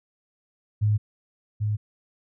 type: tone pair in turn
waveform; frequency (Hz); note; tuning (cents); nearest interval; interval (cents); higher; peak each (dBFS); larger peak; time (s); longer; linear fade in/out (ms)
sine; 105.6 / 105.6; G#2 / G#2; +29 / +29; unison; 0; neither; -18 / -22; first; 0.81-0.98 / 1.6-1.77; neither; 20
effects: none